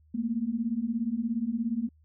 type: beating tone pair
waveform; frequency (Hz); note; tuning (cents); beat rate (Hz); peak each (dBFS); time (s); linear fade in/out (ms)
sine; 220 / 237; A3 / A#3; 0 / +29; 17; -31 / -29; 0.14-1.89; 10
effects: added 77 Hz sine -58 dBFS peak until 2.04 s